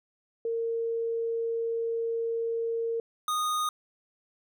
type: tone pair in turn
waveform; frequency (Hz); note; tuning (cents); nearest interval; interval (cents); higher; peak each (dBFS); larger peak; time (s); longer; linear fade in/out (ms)
sine / square; 459.3 / 1235.8; A#4 / D#6; -26 / -12; octave + perfect fourth; 1714; second; -27; neither; 0.45-3 / 3.28-3.69; first; 2
effects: none